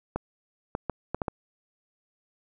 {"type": "clicks", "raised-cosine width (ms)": 1, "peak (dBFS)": -14, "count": 6, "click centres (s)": [0.16, 0.751, 0.897, 1.146, 1.218, 1.282], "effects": []}